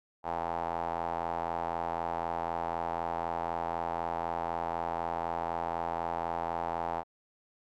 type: tone with band-pass filter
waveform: square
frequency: 41.99 Hz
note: E1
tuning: 33 cents sharp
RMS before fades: -34 dBFS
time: 0.23-7.04 s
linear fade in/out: 50 ms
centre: 820 Hz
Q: 4.3
effects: none